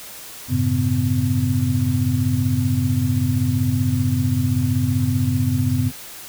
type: tone cluster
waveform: sine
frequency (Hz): 95.1 / 110.7 / 135.9 / 253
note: F#2 / A2 / C#3 / B3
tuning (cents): +48 / +11 / -34 / +42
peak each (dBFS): -22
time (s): 0.48-5.92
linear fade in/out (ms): 50
effects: white hiss -37 dBFS RMS until 6.28 s